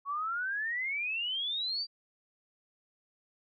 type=exponential sweep; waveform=sine; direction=up; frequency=1100 to 4753 Hz; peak=-31 dBFS; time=0.05-1.87 s; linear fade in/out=50 ms; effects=none